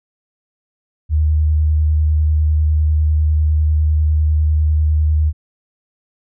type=tone with vibrato; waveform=sine; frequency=76.8 Hz; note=D#2; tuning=22 cents flat; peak=-11 dBFS; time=1.09-5.33 s; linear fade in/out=50 ms; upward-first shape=square; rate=10 Hz; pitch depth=12 cents each way; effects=none